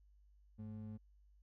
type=ring-modulated tone; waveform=triangle; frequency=159.9 Hz; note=D#3; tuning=48 cents sharp; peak=-40 dBFS; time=0.58-0.98 s; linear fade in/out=20 ms; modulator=56.9 Hz; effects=added 50 Hz sine -64 dBFS peak until 1.42 s